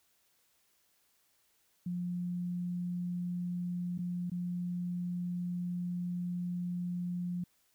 sine tone with dropouts, 176.9 Hz, F3, 23 cents sharp, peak -33 dBFS, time 1.86-7.44 s, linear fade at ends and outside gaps 5 ms, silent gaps 3.979-3.988 / 4.299-4.316 s, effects white hiss -72 dBFS RMS until 7.74 s

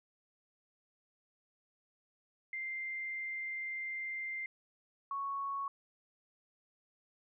sine tone pair in turn, 2093 / 1108.7 Hz, C7 / C#6, 0 / 0 cents, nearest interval major seventh, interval 1100 cents, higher first, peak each -37 / -35 dBFS, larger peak second, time 2.53-4.46 / 5.11-5.68 s, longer first, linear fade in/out 2 ms, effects none

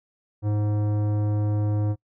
sine tone with tanh clipping, 104.7 Hz, G#2, 15 cents sharp, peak -23 dBFS, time 0.42-1.96 s, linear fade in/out 50 ms, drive 15 dB, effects noise-tail reverb RT60 0.1 s tail -24 dB re dry

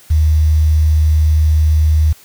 sine tone with quantisation, 77.3 Hz, D#2, 11 cents flat, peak -8 dBFS, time 0.1-2.13 s, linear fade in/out 10 ms, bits 6, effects white hiss -44 dBFS RMS until 2.24 s

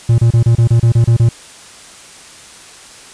triangle tone bursts, 116.54 Hz, A#2, in tune, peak -4 dBFS, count 10, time 0.09-1.29 s, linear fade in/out 5 ms, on 93 ms, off 30 ms, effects white hiss -37 dBFS RMS until 3.13 s + resampled to 22050 Hz

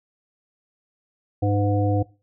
harmonic tone with a mistuned harmonic, 101.5 Hz, G#2, 39 cents flat, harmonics 1 / 3 / 5 / 7, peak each -20 / -25 / -27 / -28 dBFS, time 1.42-2.03 s, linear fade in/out 10 ms, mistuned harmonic 7, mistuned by +39 cents, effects noise-tail reverb RT60 0.3 s tail -20 dB re dry

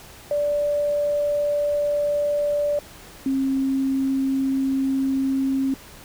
sine tone pair in turn, 584 / 268.4 Hz, D5 / C4, -10 / +44 cents, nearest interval octave + minor second, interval 1346 cents, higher first, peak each -19 dBFS, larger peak neither, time 0.31-2.79 / 3.26-5.74 s, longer neither, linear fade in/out 2 ms, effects pink hiss -44 dBFS RMS until 6.04 s

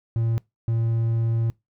triangle tone pair in turn, 114.5 / 114.5 Hz, A#2 / A#2, -31 / -31 cents, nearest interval unison, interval 0 cents, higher neither, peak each -18 dBFS, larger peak neither, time 0.16-0.38 / 0.68-1.5 s, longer second, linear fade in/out 0 ms, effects noise-tail reverb RT60 0.2 s tail -24 dB re dry

